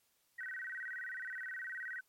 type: tone with vibrato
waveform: sine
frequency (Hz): 1700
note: G#6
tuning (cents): +40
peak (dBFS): -40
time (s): 0.38-2.01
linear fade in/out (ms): 10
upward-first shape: square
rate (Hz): 19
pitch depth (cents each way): 190
effects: white hiss -75 dBFS RMS until 2.08 s + MP3 64 kbps